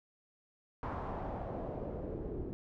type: noise with low-pass filter sweep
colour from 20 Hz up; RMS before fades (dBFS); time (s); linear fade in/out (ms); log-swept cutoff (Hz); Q
pink; -40; 0.83-2.53; 0; 1100 to 350; 1.9
effects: none

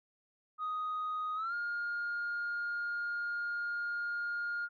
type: tone with pitch glide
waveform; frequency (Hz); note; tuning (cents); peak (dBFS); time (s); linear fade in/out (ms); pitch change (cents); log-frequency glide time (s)
sine; 1248 to 1417.1; D#6 to F6; +5 to +25; -32; 0.58-4.69; 50; +220; 1.35-1.54
effects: tanh soft clip ceiling -31 dBFS

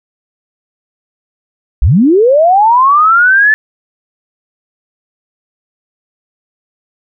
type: linear sweep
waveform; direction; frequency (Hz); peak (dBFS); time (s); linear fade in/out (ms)
sine; up; 42.12 to 1760; -4; 1.82-3.54; 0
effects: none

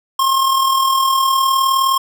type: tone with amplitude modulation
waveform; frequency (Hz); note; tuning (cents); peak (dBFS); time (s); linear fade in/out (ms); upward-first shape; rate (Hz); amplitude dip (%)
square; 1070; C6; +38; -11; 0.19-1.98; 5; sine; 39.5; 45
effects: none

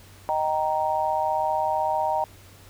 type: chord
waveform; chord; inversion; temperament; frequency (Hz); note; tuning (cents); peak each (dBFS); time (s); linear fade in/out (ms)
sine; Eb major; none; just; 622.3 / 777.8 / 933.4; Eb5 / G5 / Bb5; 0 / -14 / +2; -27 / -26 / -25; 0.29-2.24; 0
effects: added 95 Hz sine -50 dBFS peak until 2.69 s + pink hiss -51 dBFS RMS until 2.69 s

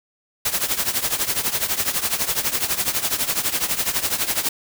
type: noise with tremolo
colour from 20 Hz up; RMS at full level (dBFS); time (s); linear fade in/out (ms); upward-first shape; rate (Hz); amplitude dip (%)
white; -19; 0.45-4.49; 5; triangle; 12; 85
effects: none

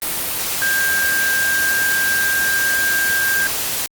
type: tone in noise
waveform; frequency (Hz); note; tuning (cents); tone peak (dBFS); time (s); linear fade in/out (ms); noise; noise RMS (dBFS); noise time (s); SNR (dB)
sine; 1593; G6; +27; -16; 0.62-3.47; 0; white; -22; 0.02-3.86; +3
effects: Opus 32 kbps

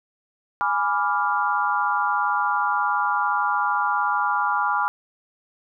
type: chord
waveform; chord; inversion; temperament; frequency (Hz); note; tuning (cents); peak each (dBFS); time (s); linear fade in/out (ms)
sine; G# diminished seventh; none; equal; 830.6 / 987.8 / 1174.7 / 1396.9; G#5 / B5 / D6 / F6; 0 / 0 / 0 / 0; -25; 0.61-4.88; 0
effects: none

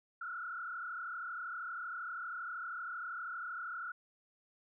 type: tone with frequency modulation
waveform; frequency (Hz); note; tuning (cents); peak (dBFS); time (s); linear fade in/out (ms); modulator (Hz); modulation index
sine; 1396.9; F6; 0; -39; 0.21-3.92; 5; 32.7; 2.3
effects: none

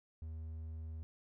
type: tone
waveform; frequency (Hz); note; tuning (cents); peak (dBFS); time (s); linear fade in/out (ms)
triangle; 79.8; D#2; +44; -40; 0.22-1.03; 0
effects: none

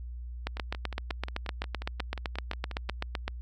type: two click trains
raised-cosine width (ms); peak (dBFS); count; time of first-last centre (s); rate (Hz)
0.3; -15 / -22; 23 / 14; 0.47-3.28 / 0.57-2.891; 7.83 / 5.6
effects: added 60 Hz sine -37 dBFS peak until 3.41 s

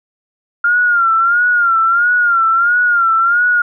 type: tone with vibrato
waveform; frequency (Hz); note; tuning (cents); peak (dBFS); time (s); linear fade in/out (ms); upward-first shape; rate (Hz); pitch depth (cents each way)
sine; 1396.9; F6; 0; -9; 0.64-3.62; 5; sine; 1.5; 83
effects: none

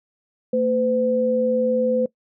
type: tone pair together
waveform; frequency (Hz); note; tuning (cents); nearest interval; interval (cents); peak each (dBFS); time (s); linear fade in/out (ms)
sine; 227 / 508; A#3 / B4; -46 / +49; octave + major second; 1395; -23 / -18; 0.53-2.06; 5
effects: noise-tail reverb RT60 0.1 s tail -21 dB re dry

